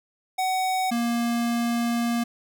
square tone pair in turn, 750 / 235.5 Hz, F#5 / A#3, +23 / +18 cents, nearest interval octave + minor sixth, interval 2005 cents, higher first, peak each -23 dBFS, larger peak neither, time 0.38-0.91 / 0.91-2.24 s, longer second, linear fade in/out 10 ms, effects none

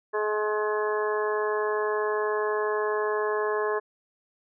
harmonic tone, 212.2 Hz, G#3, 38 cents sharp, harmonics 2 / 3 / 4 / 5 / 6 / 7 / 8, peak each -26 / -34 / -36 / -31 / -42 / -43 / -34 dBFS, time 0.13-3.8 s, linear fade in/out 20 ms, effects none

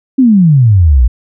sine exponential sweep, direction down, 275 to 55 Hz, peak -3 dBFS, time 0.18-1.08 s, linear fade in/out 10 ms, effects none

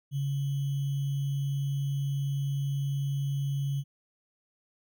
sine tone with sample-and-hold, 139.3 Hz, C#3, 9 cents sharp, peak -27 dBFS, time 0.11-3.84 s, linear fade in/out 50 ms, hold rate 3150 Hz, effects none

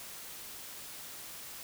silence, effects white hiss -46 dBFS RMS until 1.63 s

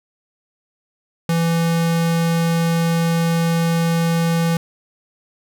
square tone, 166.8 Hz, E3, 21 cents sharp, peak -16 dBFS, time 1.29-4.57 s, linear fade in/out 2 ms, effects none

